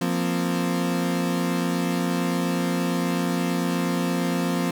35% pulse chord, F suspended fourth, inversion none, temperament equal, 174.61 / 233.1 / 261.6 Hz, F3 / Bb3 / C4, 0 / 0 / 0 cents, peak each -23 / -28 / -25 dBFS, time 0.01-4.71 s, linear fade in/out 5 ms, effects none

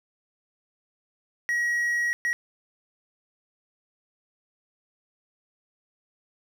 triangle tone bursts at uneven times, 1906 Hz, A#6, 38 cents sharp, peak -21 dBFS, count 2, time 1.49-2.13 / 2.25-2.33 s, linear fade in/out 0 ms, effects none

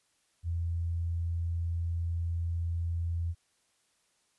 sine tone, 84.5 Hz, E2, 43 cents sharp, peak -29 dBFS, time 0.43-3.35 s, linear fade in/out 50 ms, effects white hiss -72 dBFS RMS until 4.38 s + resampled to 24000 Hz

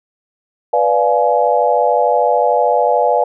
sine chord, B diminished seventh, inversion none, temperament equal with one note detuned, 493.9 / 587.3 / 698.5 / 844.6 Hz, B4 / D5 / F5 / Ab5, 0 / 0 / 0 / +29 cents, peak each -16 dBFS, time 0.73-3.24 s, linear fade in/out 5 ms, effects none

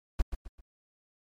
brown noise with echo, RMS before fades -23 dBFS, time 0.19-0.22 s, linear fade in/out 5 ms, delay 130 ms, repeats 3, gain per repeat -9 dB, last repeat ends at 0.61 s, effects MP3 64 kbps

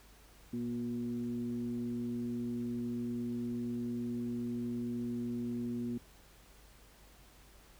sine tone with frequency modulation, 240 Hz, B3, 49 cents flat, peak -34 dBFS, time 0.53-5.98 s, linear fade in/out 5 ms, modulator 120 Hz, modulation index 0.6, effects added 50 Hz sine -61 dBFS peak until 7.79 s + pink hiss -61 dBFS RMS until 7.79 s

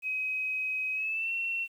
sine tone with pitch glide, 2532 to 2714 Hz, D#7 to E7, +30 to +50 cents, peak -29 dBFS, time 0.02-1.68 s, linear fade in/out 50 ms, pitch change +120 cents, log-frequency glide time 0.93-1.32 s, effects 10-bit

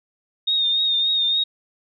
sine tone with vibrato, 3691 Hz, A#7, 18 cents flat, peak -17 dBFS, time 0.47-1.44 s, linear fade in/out 10 ms, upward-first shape triangle, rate 3.5 Hz, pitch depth 45 cents each way, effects none

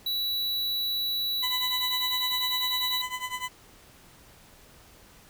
square tone, 3932 Hz, B7, 8 cents flat, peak -27 dBFS, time 0.06-3.02 s, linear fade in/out 5 ms
20% pulse tone with tremolo, 1006 Hz, B5, 32 cents sharp, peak -23 dBFS, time 1.42-3.49 s, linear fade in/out 20 ms, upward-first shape triangle, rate 10 Hz, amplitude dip 90%
effects pink hiss -54 dBFS RMS until 5.29 s

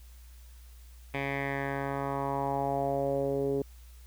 10% pulse tone with low-pass filter sweep, 138.59 Hz, C#3, in tune, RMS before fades -31 dBFS, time 1.14-3.62 s, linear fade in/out 2 ms, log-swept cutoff 2500 to 390 Hz, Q 3.6, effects added 60 Hz sine -48 dBFS peak until 4.06 s + white hiss -61 dBFS RMS until 4.06 s

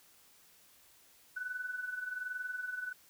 sine tone with amplitude modulation, 1493 Hz, F#6, 15 cents sharp, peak -34 dBFS, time 1.36-2.93 s, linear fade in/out 10 ms, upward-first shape sine, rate 21.2 Hz, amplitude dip 65%, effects white hiss -63 dBFS RMS until 3.09 s

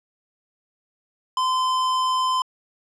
sine tone with hard clipping, 1028 Hz, C6, 31 cents flat, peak -21 dBFS, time 1.37-2.42 s, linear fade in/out 2 ms, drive 14 dB, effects low-pass 9000 Hz 12 dB/octave

